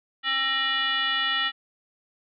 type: tone with frequency modulation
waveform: sine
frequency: 2400 Hz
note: D7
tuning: 37 cents sharp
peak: -22 dBFS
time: 0.23-1.52 s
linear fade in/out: 50 ms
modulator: 531 Hz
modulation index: 2.1
effects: none